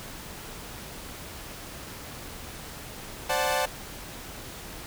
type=chord; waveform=sawtooth; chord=D dominant seventh; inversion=third; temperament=equal with one note detuned; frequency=523.3 / 587.3 / 740 / 874.9 Hz; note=C5 / D5 / F#5 / A5; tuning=0 / 0 / 0 / -10 cents; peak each=-26 dBFS; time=3.29-3.66 s; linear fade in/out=10 ms; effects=pink hiss -41 dBFS RMS until 4.86 s